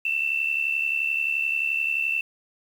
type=tone with amplitude modulation; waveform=sine; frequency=2675 Hz; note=E7; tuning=25 cents sharp; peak=-19 dBFS; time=0.05-2.21 s; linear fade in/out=5 ms; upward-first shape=sine; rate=71.5 Hz; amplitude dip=70%; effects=8-bit